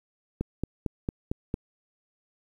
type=click train; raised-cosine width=3 ms; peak=-15 dBFS; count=6; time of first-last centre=0.41-1.541 s; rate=4.42 Hz; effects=9-bit